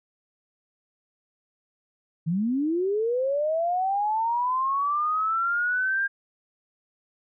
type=linear sweep; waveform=sine; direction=up; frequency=152.7 to 1612 Hz; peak=-22 dBFS; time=2.26-6.08 s; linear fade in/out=20 ms; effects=none